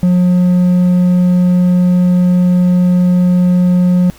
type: tone with hard clipping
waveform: sine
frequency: 179.5 Hz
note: F3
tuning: 48 cents sharp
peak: -8 dBFS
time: 0.03-4.1 s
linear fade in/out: 0 ms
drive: 3 dB
effects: added 60 Hz sine -41 dBFS peak until 4.18 s + pink hiss -41 dBFS RMS until 4.18 s